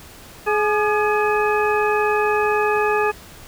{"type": "harmonic tone with a mistuned harmonic", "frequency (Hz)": 421.9, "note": "G#4", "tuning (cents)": 27, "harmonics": [1, 2, 3, 4, 6], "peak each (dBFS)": [-19, -22, -24, -25, -27], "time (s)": [0.46, 3.12], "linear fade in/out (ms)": 20, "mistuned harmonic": 3, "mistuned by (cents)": -67, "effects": ["pink hiss -42 dBFS RMS until 3.47 s"]}